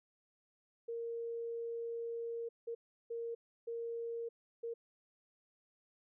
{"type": "tone bursts at uneven times", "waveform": "sine", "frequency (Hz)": 464.6, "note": "A#4", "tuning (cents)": -6, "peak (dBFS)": -38, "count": 5, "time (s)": [[0.88, 2.49], [2.67, 2.75], [3.1, 3.35], [3.67, 4.29], [4.63, 4.74]], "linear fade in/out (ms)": 10, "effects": []}